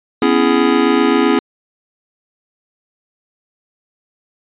square chord, C# minor seventh, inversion third, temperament just, 249.5 / 277.2 / 332.6 / 415.8 Hz, B3 / C#4 / E4 / G#4, +18 / 0 / +16 / +2 cents, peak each -17 dBFS, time 0.22-1.39 s, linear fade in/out 2 ms, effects resampled to 8000 Hz

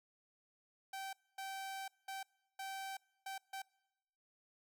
sawtooth tone bursts at uneven times, 775 Hz, G5, 20 cents flat, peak -39 dBFS, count 6, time 0.93-1.13 / 1.38-1.88 / 2.08-2.23 / 2.59-2.97 / 3.26-3.38 / 3.53-3.62 s, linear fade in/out 5 ms, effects noise-tail reverb RT60 1.0 s tail -25 dB re dry

